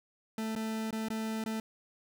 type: tone with dropouts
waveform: 40% pulse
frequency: 220.7 Hz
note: A3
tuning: 5 cents sharp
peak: -32 dBFS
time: 0.38-1.6 s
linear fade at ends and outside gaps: 2 ms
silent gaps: 0.553-0.561 / 0.908-0.927 / 1.085-1.102 / 1.44-1.46 s
effects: none